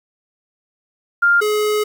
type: tone pair in turn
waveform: sine / square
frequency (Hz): 1400 / 422.8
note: F6 / G#4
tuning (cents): +4 / +31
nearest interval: octave + major sixth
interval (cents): 2073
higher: first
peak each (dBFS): -10 / -16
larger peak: first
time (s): 1.22-1.41 / 1.41-1.84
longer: second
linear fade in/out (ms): 10
effects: 8-bit